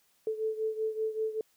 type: beating tone pair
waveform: sine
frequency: 436.9 / 442.1 Hz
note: A4 / A4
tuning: -12 / +8 cents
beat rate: 5.2 Hz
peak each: -31 / -35 dBFS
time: 0.27-1.41 s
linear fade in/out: 2 ms
effects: white hiss -69 dBFS RMS until 1.56 s